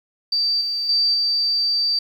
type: tone with level steps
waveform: sine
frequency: 4649 Hz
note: D8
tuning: 18 cents flat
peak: -17 / -21 / -15 / -17 dBFS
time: 0.32-1.99 s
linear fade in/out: 5 ms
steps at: 0.61 / 0.89 / 1.14 s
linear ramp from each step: 2 ms
effects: 8-bit